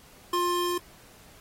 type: tone pair together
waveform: square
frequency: 352.5 / 1056.3 Hz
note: F4 / C6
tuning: +16 / +16 cents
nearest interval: octave + perfect fifth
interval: 1900 cents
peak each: -28 dBFS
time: 0.33-0.78 s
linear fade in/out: 5 ms
effects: pink hiss -54 dBFS RMS until 1.4 s + AAC 48 kbps